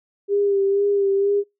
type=tone with vibrato; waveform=sine; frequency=399.1 Hz; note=G4; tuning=31 cents sharp; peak=-16 dBFS; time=0.28-1.44 s; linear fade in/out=50 ms; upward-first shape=sine; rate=2.1 Hz; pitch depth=30 cents each way; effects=noise-tail reverb RT60 0.2 s tail -26 dB re dry